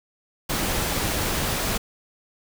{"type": "noise", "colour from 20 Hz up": "pink", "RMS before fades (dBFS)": -25, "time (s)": [0.49, 1.78], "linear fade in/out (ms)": 10, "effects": []}